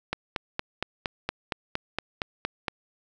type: click train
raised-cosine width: 0.3 ms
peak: -11 dBFS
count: 12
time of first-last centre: 0.13-2.682 s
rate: 4.31 Hz
effects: none